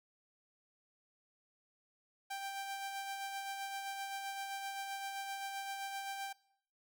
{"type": "tone with tremolo", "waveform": "sawtooth", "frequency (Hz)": 786, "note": "G5", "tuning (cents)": 4, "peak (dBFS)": -35, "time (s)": [2.3, 6.33], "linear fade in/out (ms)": 10, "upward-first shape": "sine", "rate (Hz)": 7.7, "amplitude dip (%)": 35, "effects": ["noise-tail reverb RT60 0.7 s tail -23 dB re dry"]}